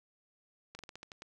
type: slowing click train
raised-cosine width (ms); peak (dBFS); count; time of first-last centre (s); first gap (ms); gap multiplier
0.2; -29; 8; 0.75-1.221; 40; 1.17
effects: none